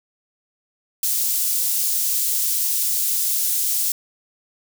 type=high-pass noise; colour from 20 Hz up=white; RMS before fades=-21 dBFS; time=1.03-3.92 s; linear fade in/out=2 ms; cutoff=6100 Hz; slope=12 dB/octave; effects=none